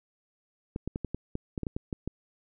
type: clicks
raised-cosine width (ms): 3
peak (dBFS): -19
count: 12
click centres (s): 0.761 / 0.876 / 0.959 / 1.047 / 1.146 / 1.354 / 1.578 / 1.633 / 1.668 / 1.765 / 1.928 / 2.076
effects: none